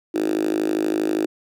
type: tone with high-pass filter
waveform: 5% pulse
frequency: 52.5 Hz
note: G#1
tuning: 19 cents sharp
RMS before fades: -22 dBFS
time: 0.14-1.26 s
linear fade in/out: 10 ms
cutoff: 330 Hz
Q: 8.1
effects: none